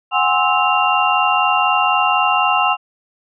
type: tone cluster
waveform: sine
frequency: 735 / 819 / 1053 / 1305 / 2777 Hz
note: F#5 / G#5 / C6 / E6 / F7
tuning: -12 / -24 / +11 / -18 / -10 cents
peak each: -19 dBFS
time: 0.11-2.77 s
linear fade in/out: 50 ms
effects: none